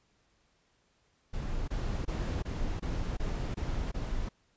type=noise bursts; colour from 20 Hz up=brown; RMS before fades=-33 dBFS; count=8; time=1.33-4.291 s; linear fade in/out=10 ms; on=350 ms; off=23 ms; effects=pink hiss -71 dBFS RMS until 4.56 s + resampled to 16000 Hz